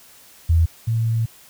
sine tone pair in turn, 82.41 / 113.64 Hz, E2 / A#2, 0 / -44 cents, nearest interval tritone, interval 556 cents, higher second, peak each -12 / -17 dBFS, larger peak first, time 0.49-0.66 / 0.87-1.26 s, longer second, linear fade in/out 10 ms, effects white hiss -48 dBFS RMS until 1.49 s

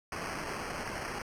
white noise with sample-and-hold, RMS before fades -38 dBFS, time 0.12-1.22 s, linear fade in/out 2 ms, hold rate 3675 Hz, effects low-pass 10000 Hz 12 dB/octave

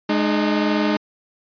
sawtooth tone pair together, 210 / 304.2 Hz, G#3 / D#4, +19 / -39 cents, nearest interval tritone, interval 642 cents, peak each -16 dBFS, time 0.09-0.97 s, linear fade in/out 5 ms, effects resampled to 11025 Hz

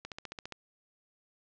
click train, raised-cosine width 0.2 ms, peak -23 dBFS, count 8, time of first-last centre 0.05-0.523 s, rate 14.8 Hz, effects low-pass 6000 Hz 12 dB/octave

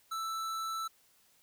sine tone with hard clipping, 1322 Hz, E6, 5 cents sharp, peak -36 dBFS, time 0.11-0.88 s, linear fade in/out 10 ms, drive 17 dB, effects white hiss -67 dBFS RMS until 1.42 s

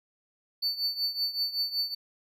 triangle tone with tremolo, 4500 Hz, C#8, 25 cents sharp, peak -23 dBFS, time 0.62-1.95 s, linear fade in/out 10 ms, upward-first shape triangle, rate 5.3 Hz, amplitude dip 85%, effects none

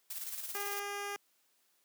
blue noise with tremolo, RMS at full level -40 dBFS, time 0.1-0.8 s, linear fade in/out 5 ms, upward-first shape square, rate 18 Hz, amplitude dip 45%
10% pulse tone, 405.1 Hz, G#4, 43 cents flat, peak -29 dBFS, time 0.55-1.16 s, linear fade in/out 0 ms
effects white hiss -73 dBFS RMS until 1.84 s + high-pass 200 Hz 12 dB/octave

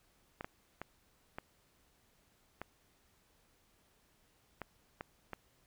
clicks, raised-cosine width 0.5 ms, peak -26 dBFS, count 8, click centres 0.409 / 0.445 / 0.816 / 1.385 / 2.616 / 4.617 / 5.009 / 5.333 s, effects pink hiss -71 dBFS RMS until 5.66 s

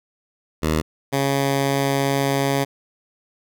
10% pulse tone pair in turn, 78.3 / 138.27 Hz, D#2 / C#3, +11 / -4 cents, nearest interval minor seventh, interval 985 cents, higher second, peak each -10 dBFS, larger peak neither, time 0.62-0.82 / 1.12-2.65 s, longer second, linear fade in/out 20 ms, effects none

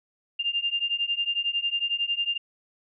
sine beating tone pair, 2794 / 2805 Hz, F7 / F7, 0 / +7 cents, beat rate 11 Hz, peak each -28 / -27 dBFS, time 0.39-2.38 s, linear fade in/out 10 ms, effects none

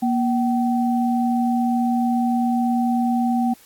sine tone pair together, 237.7 / 764.7 Hz, A#3 / G5, +34 / -43 cents, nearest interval octave + minor sixth, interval 2023 cents, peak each -18 / -23 dBFS, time 0.02-3.54 s, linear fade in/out 10 ms, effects white hiss -51 dBFS RMS until 3.65 s + AAC 64 kbps

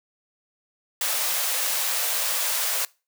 white high-pass noise, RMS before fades -25 dBFS, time 1.01-2.85 s, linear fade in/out 2 ms, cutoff 470 Hz, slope 96 dB/octave, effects noise-tail reverb RT60 0.3 s tail -23 dB re dry

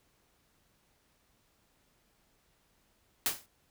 white noise with exponential decay, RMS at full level -26 dBFS, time 3.26-3.46 s, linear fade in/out 1 ms, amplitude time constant 42 ms, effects pink hiss -71 dBFS RMS until 3.7 s

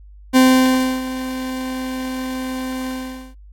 40% pulse tone with ADSR envelope, 258.7 Hz, C4, 19 cents flat, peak -7 dBFS, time 0.33-3.35 s, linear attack 34 ms, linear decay 650 ms, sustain -15 dB, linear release 460 ms, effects added 50 Hz sine -39 dBFS peak until 3.52 s + AAC 64 kbps

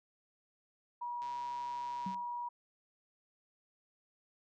sine tone, 962 Hz, B5, 46 cents flat, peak -37 dBFS, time 1.01-2.49 s, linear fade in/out 10 ms
click train, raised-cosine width 0.2 ms, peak -38 dBFS, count 124, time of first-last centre 1.22-2.145 s, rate 133 Hz
sine tone with exponential decay, 189.3 Hz, F#3, 40 cents sharp, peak -35 dBFS, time 2.06-2.25 s, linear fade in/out 5 ms, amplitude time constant 41 ms
effects none

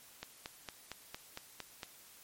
click train, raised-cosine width 0.2 ms, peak -24 dBFS, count 8, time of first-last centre 0.23-1.832 s, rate 4.37 Hz, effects white hiss -58 dBFS RMS until 2.23 s + MP3 64 kbps

